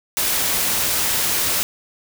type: noise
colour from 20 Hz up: white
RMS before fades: -20 dBFS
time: 0.17-1.63 s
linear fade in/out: 0 ms
effects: none